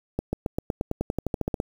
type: accelerating click train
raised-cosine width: 2 ms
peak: -12 dBFS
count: 16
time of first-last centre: 0.19-1.601 s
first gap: 140 ms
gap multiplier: 0.94
effects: 7-bit